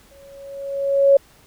sine tone with exponential growth, 554.4 Hz, C#5, in tune, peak -7 dBFS, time 0.11-1.17 s, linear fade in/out 5 ms, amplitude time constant 230 ms, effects pink hiss -52 dBFS RMS until 1.46 s

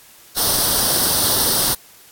white noise with comb filter, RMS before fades -17 dBFS, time 0.36-1.75 s, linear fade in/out 20 ms, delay 0.21 ms, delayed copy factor +0.75, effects white hiss -46 dBFS RMS until 2.11 s + AAC 64 kbps

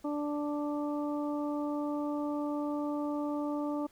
harmonic tone, 293.7 Hz, D4, in tune, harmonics 1 / 2 / 3 / 4, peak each -32 / -38 / -42 / -44 dBFS, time 0.04-3.87 s, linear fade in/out 10 ms, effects pink hiss -64 dBFS RMS until 3.91 s

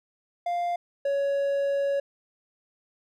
triangle tone pair in turn, 698.5 / 558.9 Hz, F5 / C#5, 0 / +14 cents, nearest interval major third, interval 386 cents, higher first, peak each -23 / -21 dBFS, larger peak second, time 0.46-0.76 / 1.05-2 s, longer second, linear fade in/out 5 ms, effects none

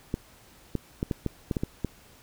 clicks, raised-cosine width 3 ms, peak -14 dBFS, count 9, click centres 0.141 / 0.753 / 1.029 / 1.112 / 1.263 / 1.512 / 1.568 / 1.635 / 1.847 s, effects pink hiss -55 dBFS RMS until 2.22 s

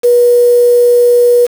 sine tone with quantisation, 484 Hz, B4, 35 cents flat, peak -4 dBFS, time 0.03-1.47 s, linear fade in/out 20 ms, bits 4, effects none

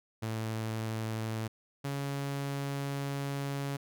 sawtooth tone pair in turn, 111 / 139.85 Hz, A2 / C#3, +16 / +16 cents, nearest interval major third, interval 400 cents, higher second, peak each -29 / -29 dBFS, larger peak neither, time 0.22-1.48 / 1.84-3.77 s, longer second, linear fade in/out 10 ms, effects none

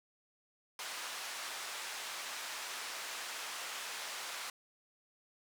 pink band-pass noise, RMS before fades -43 dBFS, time 0.79-4.5 s, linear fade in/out 2 ms, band 990 to 9100 Hz, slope 12 dB/octave, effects none

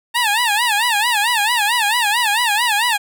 15% pulse tone with vibrato, 895 Hz, A5, 29 cents sharp, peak -8 dBFS, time 0.14-2.98 s, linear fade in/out 20 ms, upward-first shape sine, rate 4.5 Hz, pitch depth 170 cents each way, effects none

